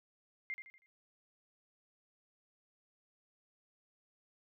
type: tone with echo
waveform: sine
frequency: 2107 Hz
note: C7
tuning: 12 cents sharp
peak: -37 dBFS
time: 0.5-0.54 s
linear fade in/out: 0 ms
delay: 80 ms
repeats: 4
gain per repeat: -8 dB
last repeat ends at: 0.86 s
effects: none